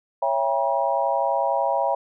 sine chord, C# diminished seventh, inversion none, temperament just, 554.4 / 665.2 / 798.3 / 957.9 Hz, C#5 / E5 / G5 / Bb5, 0 / +16 / +31 / +47 cents, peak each -25 dBFS, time 0.22-1.95 s, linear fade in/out 5 ms, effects none

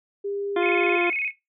sine tone, 401.7 Hz, G4, 42 cents sharp, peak -26 dBFS, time 0.24-0.97 s, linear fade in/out 10 ms
harmonic tone, 349.2 Hz, F4, in tune, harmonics 1 / 2 / 3 / 4 / 5 / 6 / 7 / 9 / 10, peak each -22 / -28 / -32 / -34 / -36 / -38 / -39 / -41 / -42 dBFS, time 0.56-1.1 s, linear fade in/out 5 ms
sine tone with vibrato, 2349 Hz, D7, in tune, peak -23 dBFS, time 0.6-1.32 s, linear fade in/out 50 ms, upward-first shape square, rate 17 Hz, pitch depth 120 cents each way
effects noise-tail reverb RT60 0.2 s tail -17 dB re dry

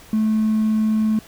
triangle tone with hard clipping, 217.4 Hz, A3, 21 cents flat, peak -16 dBFS, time 0.13-1.19 s, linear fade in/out 2 ms, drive 4 dB, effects pink hiss -45 dBFS RMS until 1.27 s

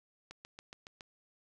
click train, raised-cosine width 0.2 ms, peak -30 dBFS, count 6, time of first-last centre 0.31-1.008 s, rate 7.16 Hz, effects none

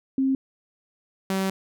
sine / sawtooth tone pair in turn, 266.9 / 191.66 Hz, C4 / G3, +35 / -39 cents, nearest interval tritone, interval 574 cents, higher first, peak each -19 dBFS, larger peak neither, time 0.18-0.35 / 1.3-1.5 s, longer second, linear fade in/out 2 ms, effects none

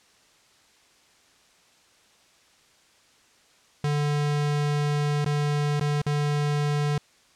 square tone with dropouts, 146.83 Hz, D3, in tune, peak -23 dBFS, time 3.84-6.98 s, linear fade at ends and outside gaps 2 ms, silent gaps 5.246-5.26 / 5.797-5.81 / 6.017-6.064 s, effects white hiss -59 dBFS RMS until 7.35 s + low-pass 7000 Hz 12 dB/octave

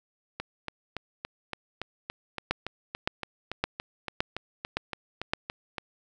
two click trains, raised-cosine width 0.3 ms, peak -9 / -17 dBFS, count 6 / 20, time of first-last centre 2.51-5.335 / 0.4-5.782 s, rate 1.77 / 3.53 Hz, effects none

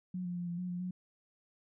sine tone with pitch steps, 182.1 / 176.7 / 175.4 / 172.6 / 180.8 / 177.1 / 181.9 Hz, F#3 / F3 / F3 / F3 / F#3 / F3 / F#3, -27 / +21 / +8 / -20 / -40 / +24 / -29 cents, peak -35 dBFS, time 0.14-0.91 s, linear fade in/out 5 ms, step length 110 ms, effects none

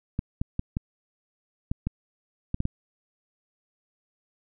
clicks, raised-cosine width 5 ms, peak -14 dBFS, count 9, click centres 0.191 / 0.415 / 0.594 / 0.769 / 1.715 / 1.87 / 2.544 / 2.604 / 2.654 s, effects none

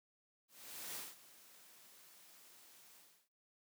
white noise with ADSR envelope, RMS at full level -45 dBFS, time 0.48-3.29 s, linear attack 480 ms, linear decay 190 ms, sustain -17 dB, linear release 340 ms, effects noise-tail reverb RT60 0.4 s tail -24 dB re dry + high-pass 150 Hz 12 dB/octave

